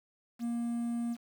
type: tone with quantisation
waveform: triangle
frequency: 235.4 Hz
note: A#3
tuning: 17 cents sharp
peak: -29 dBFS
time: 0.39-1.17 s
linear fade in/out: 50 ms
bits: 9
effects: none